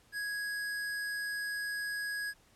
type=tone; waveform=square; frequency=1661.2 Hz; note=G#6; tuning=in tune; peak=-35 dBFS; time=0.12-2.34 s; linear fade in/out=50 ms; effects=pink hiss -65 dBFS RMS until 2.55 s + low-pass 12000 Hz 12 dB/octave